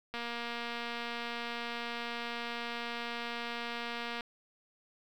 click train, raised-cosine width 0.3 ms, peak -23 dBFS, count 961, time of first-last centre 0.14-4.208 s, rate 236 Hz, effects 9-bit

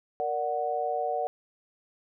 sine chord, Bb augmented, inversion none, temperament equal, 466.2 / 587.3 / 740 Hz, Bb4 / D5 / F#5, 0 / 0 / 0 cents, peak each -33 / -32 / -29 dBFS, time 0.2-1.27 s, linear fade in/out 0 ms, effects none

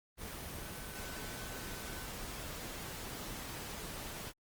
sine tone in noise, 1515 Hz, F#6, 40 cents sharp, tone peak -53 dBFS, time 0.57-2.08 s, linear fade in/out 50 ms, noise pink, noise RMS -44 dBFS, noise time 0.17-4.33 s, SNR -12 dB, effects Opus 24 kbps

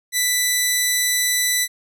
10% pulse tone, 1984 Hz, B6, 7 cents sharp, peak -8 dBFS, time 0.12-1.68 s, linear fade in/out 50 ms, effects none

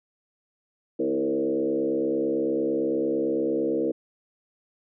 sine tone with frequency modulation, 397 Hz, G4, 22 cents sharp, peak -22 dBFS, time 0.99-3.92 s, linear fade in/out 10 ms, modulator 68.9 Hz, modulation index 1.9, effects none

